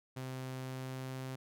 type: tone with pitch glide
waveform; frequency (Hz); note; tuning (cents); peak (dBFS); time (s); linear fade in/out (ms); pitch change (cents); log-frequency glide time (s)
sawtooth; 130 to 130.9; C3 to C3; -11 to +1; -36; 0.16-1.36; 10; +12; 0.59-1.22
effects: none